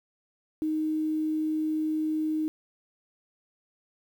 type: tone with quantisation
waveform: sine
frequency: 311.1 Hz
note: D#4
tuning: in tune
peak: -25 dBFS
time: 0.62-2.48 s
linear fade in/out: 0 ms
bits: 9
effects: none